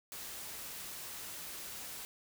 white noise, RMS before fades -45 dBFS, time 0.12-2.05 s, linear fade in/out 0 ms, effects none

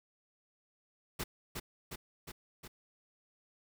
pink noise with echo, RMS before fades -37 dBFS, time 1.19-1.24 s, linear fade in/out 10 ms, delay 360 ms, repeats 4, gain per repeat -3 dB, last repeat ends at 2.68 s, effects none

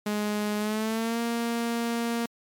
sawtooth tone with pitch glide, 209.2 to 233.5 Hz, G#3 to A#3, +13 to +3 cents, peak -22 dBFS, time 0.06-2.26 s, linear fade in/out 5 ms, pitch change +190 cents, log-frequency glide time 0.58-1.2 s, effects MP3 96 kbps

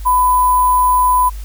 sine tone with sample-and-hold, 1000 Hz, B5, 21 cents sharp, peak -9 dBFS, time 0.05-1.3 s, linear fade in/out 20 ms, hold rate 11025 Hz, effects added 50 Hz sine -24 dBFS peak until 1.44 s + white hiss -42 dBFS RMS until 1.44 s

